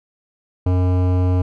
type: tone with hard clipping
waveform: sine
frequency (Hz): 91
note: F#2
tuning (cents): -28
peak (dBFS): -16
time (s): 0.66-1.42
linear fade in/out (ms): 5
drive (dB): 16
effects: none